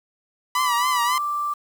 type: tone with vibrato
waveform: sawtooth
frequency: 987.8 Hz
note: B5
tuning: in tune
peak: -17 dBFS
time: 0.55-1.18 s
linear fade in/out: 2 ms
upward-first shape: triangle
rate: 3.7 Hz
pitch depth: 93 cents each way
type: tone with pitch glide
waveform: sine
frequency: 1164 to 1175.5 Hz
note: D6 to D6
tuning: -16 to +1 cents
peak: -22 dBFS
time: 0.55-1.54 s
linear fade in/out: 10 ms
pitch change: +17 cents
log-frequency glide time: 0.98-1.17 s
effects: 7-bit